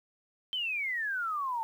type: exponential sweep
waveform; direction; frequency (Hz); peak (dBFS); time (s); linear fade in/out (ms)
sine; down; 3136 to 880; -30; 0.53-1.63; 0
effects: 10-bit